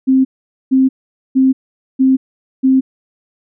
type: tone bursts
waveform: sine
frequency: 263.3 Hz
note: C4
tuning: 11 cents sharp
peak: -7 dBFS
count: 5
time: 0.07-2.81 s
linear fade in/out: 20 ms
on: 180 ms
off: 460 ms
effects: none